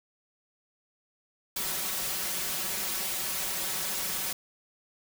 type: noise with comb filter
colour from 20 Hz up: white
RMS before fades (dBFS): -32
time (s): 1.56-4.33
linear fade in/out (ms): 5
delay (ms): 5.3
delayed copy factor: +1
effects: none